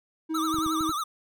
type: tone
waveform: triangle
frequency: 318.6 Hz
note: D#4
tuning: 41 cents sharp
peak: -25 dBFS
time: 0.29-0.92 s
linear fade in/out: 20 ms
type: tone with vibrato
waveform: square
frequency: 1244.5 Hz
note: D#6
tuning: in tune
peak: -28 dBFS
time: 0.34-1.04 s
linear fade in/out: 10 ms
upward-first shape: triangle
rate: 11 Hz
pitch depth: 150 cents each way
type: clicks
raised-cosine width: 5 ms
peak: -28 dBFS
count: 5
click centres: 0.543 / 0.586 / 0.663 / 0.809 / 0.893 s
effects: none